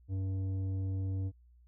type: tone with tanh clipping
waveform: sine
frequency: 95.5 Hz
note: G2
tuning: 45 cents flat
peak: -33 dBFS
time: 0.08-1.32 s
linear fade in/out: 50 ms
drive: 9 dB
effects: added 60 Hz sine -58 dBFS peak until 1.67 s